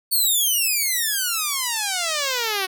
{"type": "exponential sweep", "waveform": "5% pulse", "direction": "down", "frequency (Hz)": [4498, 367.8], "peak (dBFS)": -10, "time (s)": [0.11, 2.67], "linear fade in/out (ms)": 20, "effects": []}